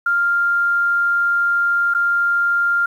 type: tone with dropouts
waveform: sine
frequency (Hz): 1396.9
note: F6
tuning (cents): 0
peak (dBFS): -14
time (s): 0.06-2.86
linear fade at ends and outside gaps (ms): 5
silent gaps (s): 1.939-1.947
effects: 8-bit